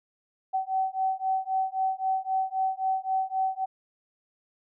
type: beating tone pair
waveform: sine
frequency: 760 / 763.8 Hz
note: F#5 / G5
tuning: +46 / -45 cents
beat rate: 3.8 Hz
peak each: -28 dBFS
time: 0.53-3.66 s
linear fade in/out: 20 ms
effects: none